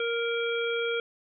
harmonic tone, 466.7 Hz, A#4, 2 cents sharp, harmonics 1 / 3 / 5 / 7, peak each -28 / -33 / -35 / -36 dBFS, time 0-1 s, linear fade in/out 2 ms, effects none

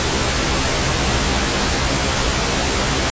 pink noise with comb filter, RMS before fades -18 dBFS, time 0-3.1 s, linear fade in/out 0 ms, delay 15 ms, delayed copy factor +0.8, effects resampled to 16000 Hz

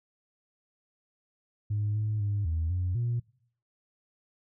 sine tone with pitch steps, 104.5 / 107 / 102.1 / 80.9 / 90.3 / 119.1 Hz, G#2 / A2 / G#2 / E2 / F#2 / A#2, +11 / -48 / -29 / -32 / -42 / +38 cents, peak -25 dBFS, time 1.7-3.2 s, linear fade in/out 10 ms, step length 250 ms, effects noise-tail reverb RT60 0.6 s tail -23 dB re dry + tanh soft clip ceiling -23 dBFS

